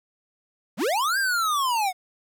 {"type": "linear two-way sweep", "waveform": "square", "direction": "up then down", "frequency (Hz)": [145.7, 1628, 711], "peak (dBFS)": -22, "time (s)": [0.77, 1.93], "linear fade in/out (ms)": 50, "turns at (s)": 1.18, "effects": ["10-bit"]}